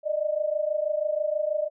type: tone pair together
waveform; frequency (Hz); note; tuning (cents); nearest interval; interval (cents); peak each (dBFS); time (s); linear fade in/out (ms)
sine; 596.1 / 622.3; D5 / D#5; +26 / 0; minor second; 74; -26 / -27; 0.03-1.7; 50
effects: none